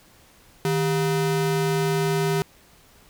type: ring-modulated tone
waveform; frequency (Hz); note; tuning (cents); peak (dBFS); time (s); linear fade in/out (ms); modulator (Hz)
square; 277.2; C#4; 0; -18; 0.65-2.42; 0; 120
effects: pink hiss -54 dBFS RMS until 3.09 s